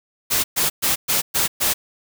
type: noise bursts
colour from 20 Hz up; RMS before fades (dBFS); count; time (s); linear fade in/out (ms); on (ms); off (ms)
white; -19; 6; 0.3-1.74; 20; 140; 120
effects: none